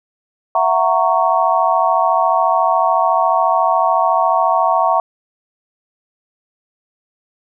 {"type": "chord", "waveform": "sine", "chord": "F# dominant seventh", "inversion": "third", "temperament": "just", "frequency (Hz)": [666, 740, 925, 1110], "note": ["E5", "F#5", "A#5", "C#6"], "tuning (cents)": [18, 0, -14, 2], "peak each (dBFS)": -17, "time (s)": [0.55, 5], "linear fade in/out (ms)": 2, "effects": []}